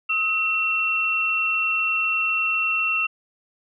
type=tone pair together; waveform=sine; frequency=1280 / 2712 Hz; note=D#6 / E7; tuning=+49 / +49 cents; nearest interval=octave + minor second; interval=1300 cents; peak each=-28 / -20 dBFS; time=0.09-3.07 s; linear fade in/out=10 ms; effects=none